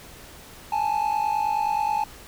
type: tone pair together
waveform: triangle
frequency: 830.6 / 880 Hz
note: G#5 / A5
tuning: 0 / 0 cents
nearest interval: minor second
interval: 100 cents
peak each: -22 dBFS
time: 0.72-2.04 s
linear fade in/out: 5 ms
effects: tanh soft clip ceiling -12 dBFS + pink hiss -45 dBFS RMS until 2.27 s